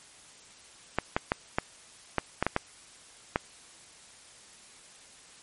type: clicks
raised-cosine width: 0.5 ms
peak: -9 dBFS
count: 9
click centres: 0.986 / 1.165 / 1.319 / 1.585 / 2.183 / 2.426 / 2.466 / 2.564 / 3.359 s
effects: white hiss -53 dBFS RMS until 5.42 s + MP3 48 kbps